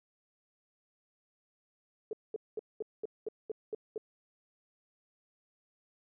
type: tone bursts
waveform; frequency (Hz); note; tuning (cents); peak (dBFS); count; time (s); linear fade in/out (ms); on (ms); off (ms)
sine; 433.6; A4; -25; -33; 9; 2.11-3.979; 2; 21; 210
effects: none